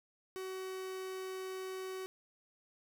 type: tone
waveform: 45% pulse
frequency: 376.5 Hz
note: F#4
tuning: 30 cents sharp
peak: -40 dBFS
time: 0.36-2.06 s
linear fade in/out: 0 ms
effects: none